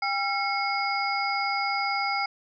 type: tone cluster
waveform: sine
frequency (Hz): 800 / 1359 / 2177 / 4912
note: G5 / F6 / C#7 / D#8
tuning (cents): +35 / -48 / -32 / -23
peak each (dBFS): -28 / -32 / -29 / -33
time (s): 0.02-2.26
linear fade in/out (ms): 5
effects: none